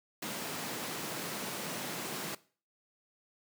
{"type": "high-pass noise", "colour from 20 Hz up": "pink", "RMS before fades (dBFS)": -39, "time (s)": [0.22, 2.35], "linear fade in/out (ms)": 5, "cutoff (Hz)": 150, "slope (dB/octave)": 24, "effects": ["noise-tail reverb RT60 0.4 s tail -19 dB re dry"]}